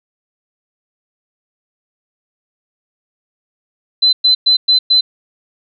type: tone bursts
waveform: sine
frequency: 4047 Hz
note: B7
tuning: 42 cents sharp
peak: -7 dBFS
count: 5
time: 4.02-5.01 s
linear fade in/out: 10 ms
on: 110 ms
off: 110 ms
effects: none